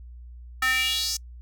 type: tone with high-pass filter sweep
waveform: square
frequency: 258.5 Hz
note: C4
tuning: 21 cents flat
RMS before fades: -25 dBFS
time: 0.62-1.17 s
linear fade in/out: 5 ms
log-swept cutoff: 1500 to 6000 Hz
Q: 4.1
effects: noise-tail reverb RT60 0.1 s tail -26 dB re dry + added 60 Hz sine -40 dBFS peak until 1.41 s